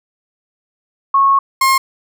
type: tone pair in turn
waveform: sine / 35% pulse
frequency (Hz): 1097 / 1068.2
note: C#6 / C6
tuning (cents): -18 / +36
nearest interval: unison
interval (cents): 46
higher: first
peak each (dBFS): -8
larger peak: neither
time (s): 1.14-1.39 / 1.61-1.78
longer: first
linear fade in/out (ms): 5
effects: none